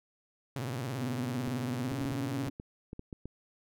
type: tone with vibrato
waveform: sawtooth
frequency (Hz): 126.6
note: B2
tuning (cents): +43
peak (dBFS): -30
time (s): 0.56-2.49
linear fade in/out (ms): 0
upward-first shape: sine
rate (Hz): 18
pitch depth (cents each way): 200
type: tone with pitch glide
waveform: sine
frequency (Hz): 247.7 to 278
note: B3 to C#4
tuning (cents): +5 to +5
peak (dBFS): -35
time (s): 0.98-2.5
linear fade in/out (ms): 5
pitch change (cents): +200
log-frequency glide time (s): 1.83-1.95
type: clicks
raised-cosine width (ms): 3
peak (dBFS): -28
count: 11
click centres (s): 1.477 / 1.918 / 2.015 / 2.054 / 2.121 / 2.471 / 2.599 / 2.931 / 2.994 / 3.128 / 3.256
effects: none